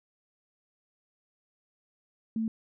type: tone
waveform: sine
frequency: 223 Hz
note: A3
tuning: 23 cents sharp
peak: -27 dBFS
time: 2.36-2.48 s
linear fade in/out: 2 ms
effects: none